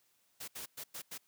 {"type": "noise bursts at uneven times", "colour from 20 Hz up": "white", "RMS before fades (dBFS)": -44, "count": 5, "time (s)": [[0.4, 0.48], [0.55, 0.66], [0.77, 0.84], [0.94, 1.02], [1.11, 1.18]], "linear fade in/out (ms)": 10, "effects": ["white hiss -73 dBFS RMS until 1.27 s", "high-pass 80 Hz 12 dB/octave"]}